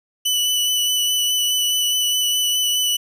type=tone with vibrato; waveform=sawtooth; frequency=2977 Hz; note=F#7; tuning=10 cents sharp; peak=-14 dBFS; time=0.25-2.97 s; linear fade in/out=10 ms; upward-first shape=sine; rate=4.8 Hz; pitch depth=15 cents each way; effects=none